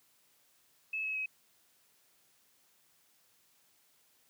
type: tone with pitch steps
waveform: sine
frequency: 2598 / 2574 / 2550 Hz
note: E7 / E7 / D#7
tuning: -26 / -42 / +42 cents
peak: -33 dBFS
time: 0.93-1.26 s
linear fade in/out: 5 ms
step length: 110 ms
effects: white hiss -69 dBFS RMS until 4.29 s + high-pass 80 Hz 12 dB/octave

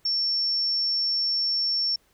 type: tone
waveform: sine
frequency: 5440 Hz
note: F8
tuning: 46 cents flat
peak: -22 dBFS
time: 0.05-1.96 s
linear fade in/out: 5 ms
effects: pink hiss -64 dBFS RMS until 2.13 s

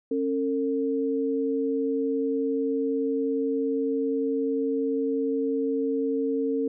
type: tone pair together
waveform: sine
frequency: 272.7 / 452.9 Hz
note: C#4 / A#4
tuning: -28 / -50 cents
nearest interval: major sixth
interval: 878 cents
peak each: -26 / -26 dBFS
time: 0.11-6.68 s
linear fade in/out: 5 ms
effects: none

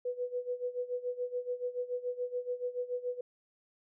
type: tone with tremolo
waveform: sine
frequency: 493.9 Hz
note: B4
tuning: in tune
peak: -30 dBFS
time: 0.05-3.21 s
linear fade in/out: 5 ms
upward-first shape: sine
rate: 7 Hz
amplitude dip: 85%
effects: none

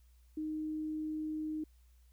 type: tone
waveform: sine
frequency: 309.7 Hz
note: D#4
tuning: 8 cents flat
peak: -35 dBFS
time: 0.37-1.64 s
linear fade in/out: 5 ms
effects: added 60 Hz sine -60 dBFS peak until 2.12 s + white hiss -75 dBFS RMS until 2.12 s

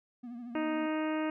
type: tone with vibrato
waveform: triangle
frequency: 239.7 Hz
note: A#3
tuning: 48 cents sharp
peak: -38 dBFS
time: 0.23-0.87 s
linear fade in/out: 10 ms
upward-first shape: triangle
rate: 13 Hz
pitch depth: 78 cents each way
type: harmonic tone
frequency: 311.1 Hz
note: D#4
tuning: in tune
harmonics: 1 / 2 / 3 / 4 / 5 / 6 / 7 / 8 / 9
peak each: -31 / -37 / -41 / -43 / -45 / -47 / -48 / -49 / -50 dBFS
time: 0.55-1.3 s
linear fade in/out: 2 ms
effects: none

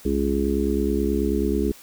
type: harmonic tone with a mistuned harmonic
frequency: 69.3 Hz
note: C#2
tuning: in tune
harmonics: 1 / 3 / 4 / 5 / 6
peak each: -26 / -26 / -26 / -26 / -26 dBFS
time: 0.05-1.72 s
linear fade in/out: 5 ms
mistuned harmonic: 1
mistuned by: -110 cents
effects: white hiss -47 dBFS RMS until 1.82 s

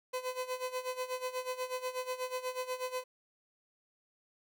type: tone with tremolo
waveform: 30% pulse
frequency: 508 Hz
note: B4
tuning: 49 cents sharp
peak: -30 dBFS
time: 0.13-3.04 s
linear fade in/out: 10 ms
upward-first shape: sine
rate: 8.2 Hz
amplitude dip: 80%
effects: none

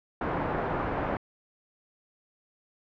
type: low-pass noise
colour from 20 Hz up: white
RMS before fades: -30 dBFS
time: 0.21-1.17 s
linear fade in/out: 2 ms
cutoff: 1000 Hz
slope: 12 dB/octave
effects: low-pass 2000 Hz 12 dB/octave

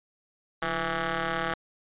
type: ring-modulated tone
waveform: 10% pulse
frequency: 160.6 Hz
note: E3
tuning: 45 cents flat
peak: -16 dBFS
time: 0.62-1.54 s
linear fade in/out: 2 ms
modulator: 982 Hz
effects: resampled to 8000 Hz

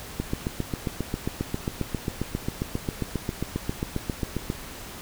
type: click train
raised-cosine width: 3 ms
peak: -13 dBFS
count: 33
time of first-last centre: 0.2-4.501 s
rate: 7.44 Hz
effects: pink hiss -40 dBFS RMS until 5.01 s

